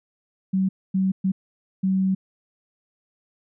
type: tone bursts at uneven times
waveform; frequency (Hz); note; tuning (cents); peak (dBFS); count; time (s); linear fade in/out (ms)
sine; 190; F#3; +46; -18; 4; 0.53-0.69 / 0.94-1.12 / 1.24-1.32 / 1.83-2.15; 10
effects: none